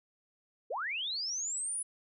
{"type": "linear sweep", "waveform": "sine", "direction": "up", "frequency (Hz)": [392, 10090], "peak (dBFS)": -33, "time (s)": [0.7, 1.83], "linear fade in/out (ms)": 10, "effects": []}